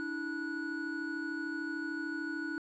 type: tone cluster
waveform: triangle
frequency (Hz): 292.2 / 325.6 / 1468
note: D4 / E4 / F#6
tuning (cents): -9 / -21 / -14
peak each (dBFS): -38 / -37 / -37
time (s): 0-2.58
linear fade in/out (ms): 0
effects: resampled to 16000 Hz